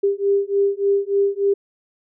sine beating tone pair, 397.2 / 400.6 Hz, G4 / G4, +23 / +38 cents, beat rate 3.4 Hz, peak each -19 dBFS, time 0.03-1.54 s, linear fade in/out 10 ms, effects none

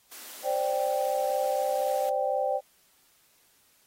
white high-pass noise, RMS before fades -44 dBFS, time 0.11-2.1 s, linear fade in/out 10 ms, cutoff 220 Hz, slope 96 dB/octave
sine chord, C suspended second, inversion none, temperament equal, 523.3 / 587.3 / 784 Hz, C5 / D5 / G5, 0 / 0 / 0 cents, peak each -29 dBFS, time 0.43-2.61 s, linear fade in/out 50 ms
effects white hiss -64 dBFS RMS until 3.86 s + AAC 48 kbps

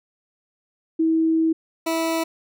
sine / 20% pulse tone pair in turn, 323.1 / 327 Hz, E4 / E4, -35 / -14 cents, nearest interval unison, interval 21 cents, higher second, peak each -16 dBFS, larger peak neither, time 0.99-1.53 / 1.86-2.24 s, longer first, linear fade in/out 10 ms, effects none

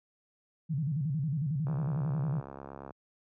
sine tone with vibrato, 146.83 Hz, D3, in tune, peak -28 dBFS, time 0.69-2.41 s, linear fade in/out 20 ms, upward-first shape square, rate 11 Hz, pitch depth 160 cents each way
click train, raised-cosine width 1 ms, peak -29 dBFS, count 86, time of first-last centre 1.67-2.907 s, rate 68.7 Hz
effects high-pass 80 Hz 12 dB/octave

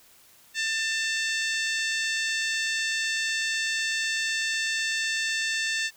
harmonic tone, 892 Hz, A5, 23 cents sharp, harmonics 2 / 3 / 4 / 5 / 6 / 7 / 8 / 9, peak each -28 / -32 / -34 / -36 / -38 / -39 / -40 / -41 dBFS, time 0.54-5.91 s, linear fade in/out 50 ms, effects white hiss -56 dBFS RMS until 5.96 s

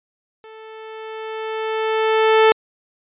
sawtooth tone with level ramp, 440 Hz, A4, in tune, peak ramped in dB -35 to -5 dBFS, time 0.44-2.52 s, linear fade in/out 0 ms, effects resampled to 8000 Hz

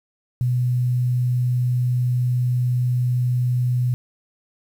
sine tone, 124.1 Hz, B2, 9 cents sharp, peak -17 dBFS, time 0.41-3.94 s, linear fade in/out 0 ms, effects 8-bit

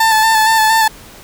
30% pulse tone with vibrato, 882 Hz, A5, 4 cents sharp, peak -6 dBFS, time 0-0.88 s, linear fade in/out 5 ms, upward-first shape square, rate 4.3 Hz, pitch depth 23 cents each way, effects pink hiss -38 dBFS RMS until 1.23 s

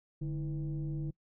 sine tone with frequency modulation, 146.83 Hz, D3, in tune, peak -32 dBFS, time 0.21-1.11 s, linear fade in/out 10 ms, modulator 179 Hz, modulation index 0.67, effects noise-tail reverb RT60 0.1 s tail -24 dB re dry + tanh soft clip ceiling -28 dBFS

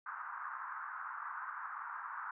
white band-pass noise, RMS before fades -44 dBFS, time 0.06-2.31 s, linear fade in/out 5 ms, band 970 to 1500 Hz, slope 48 dB/octave, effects none

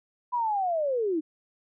sine linear sweep, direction down, 999 to 296.6 Hz, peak -24 dBFS, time 0.32-1.21 s, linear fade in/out 20 ms, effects none

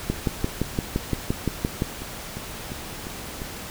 two click trains, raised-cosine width 3 ms, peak -9 / -20 dBFS, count 11 / 5, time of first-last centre 0.1-1.821 / 2.02-3.419 s, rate 5.81 / 2.86 Hz, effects pink hiss -36 dBFS RMS until 3.7 s

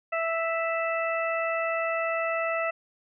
harmonic tone, 659.3 Hz, E5, in tune, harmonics 1 / 2 / 3 / 4, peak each -28 / -31 / -33 / -34 dBFS, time 0.12-2.71 s, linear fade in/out 10 ms, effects none

